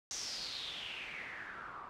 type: noise with low-pass filter sweep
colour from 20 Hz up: white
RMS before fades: -44 dBFS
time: 0.11-1.89 s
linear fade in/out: 0 ms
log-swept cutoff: 6200 to 1100 Hz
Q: 5.8
effects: none